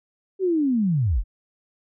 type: linear sweep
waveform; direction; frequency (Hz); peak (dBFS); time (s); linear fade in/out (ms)
sine; down; 392 to 30.42; -18; 0.39-1.24; 50
effects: none